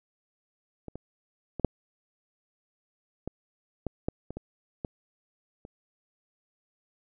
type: clicks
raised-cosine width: 2 ms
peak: -26 / -25 / -21 / -6 / -20 / -17 / -14 / -24 / -23 / -19 / -30 dBFS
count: 11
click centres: 0.883 / 0.956 / 1.597 / 1.647 / 3.276 / 3.867 / 4.085 / 4.306 / 4.37 / 4.848 / 5.651 s
effects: none